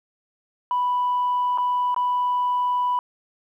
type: tone with dropouts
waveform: sine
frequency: 987.8 Hz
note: B5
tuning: in tune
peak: -18 dBFS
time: 0.71-2.99 s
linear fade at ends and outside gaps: 1 ms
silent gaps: 1.576-1.583 / 1.945-1.963 s
effects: tanh soft clip ceiling -16 dBFS + 10-bit